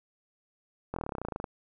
slowing click train, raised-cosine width 1 ms, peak -20 dBFS, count 17, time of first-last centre 0.94-1.442 s, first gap 23 ms, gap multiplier 1.04, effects none

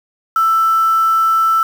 sine tone with quantisation, 1325 Hz, E6, 9 cents sharp, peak -10 dBFS, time 0.36-1.63 s, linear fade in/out 2 ms, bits 5, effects none

